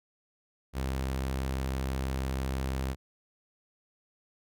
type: tone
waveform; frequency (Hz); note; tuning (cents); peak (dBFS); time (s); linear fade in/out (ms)
sawtooth; 66.1; C2; +18; -26; 0.73-2.96; 50
effects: none